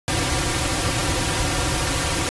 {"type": "noise with comb filter", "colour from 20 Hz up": "pink", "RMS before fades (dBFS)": -22, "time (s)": [0.08, 2.29], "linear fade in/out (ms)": 0, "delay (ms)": 4.7, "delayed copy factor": -1, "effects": ["resampled to 24000 Hz"]}